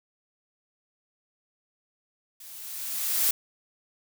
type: noise with level ramp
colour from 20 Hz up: blue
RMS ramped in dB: -46 to -22 dBFS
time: 2.4-3.31 s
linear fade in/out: 5 ms
effects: none